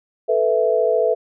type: chord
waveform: sine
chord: A suspended second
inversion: none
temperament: equal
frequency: 440 / 493.9 / 659.3 Hz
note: A4 / B4 / E5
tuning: 0 / 0 / 0 cents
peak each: -19 dBFS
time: 0.28-1.15 s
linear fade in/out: 20 ms
effects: none